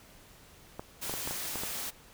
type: clicks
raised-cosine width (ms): 1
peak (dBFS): -23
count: 7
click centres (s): 0.795 / 1.096 / 1.139 / 1.275 / 1.31 / 1.557 / 1.635
type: noise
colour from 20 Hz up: white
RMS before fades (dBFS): -37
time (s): 1.01-1.91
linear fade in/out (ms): 20
effects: pink hiss -56 dBFS RMS until 2.13 s